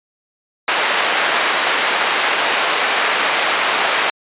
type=band-pass noise; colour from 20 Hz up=white; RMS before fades=-17 dBFS; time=0.68-4.1 s; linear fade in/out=2 ms; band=500 to 2500 Hz; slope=12 dB/octave; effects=resampled to 8000 Hz